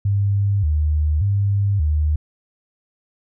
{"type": "tone with vibrato", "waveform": "sine", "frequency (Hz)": 87.31, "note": "F2", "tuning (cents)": 0, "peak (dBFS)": -15, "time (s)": [0.05, 2.16], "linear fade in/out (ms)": 5, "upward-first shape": "square", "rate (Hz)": 0.86, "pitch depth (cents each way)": 240, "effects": []}